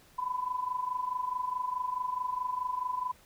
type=tone with amplitude modulation; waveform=sine; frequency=1002 Hz; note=B5; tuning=25 cents sharp; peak=-27 dBFS; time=0.18-3.12 s; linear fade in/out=10 ms; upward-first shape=sine; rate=24.7 Hz; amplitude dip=75%; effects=pink hiss -60 dBFS RMS until 3.25 s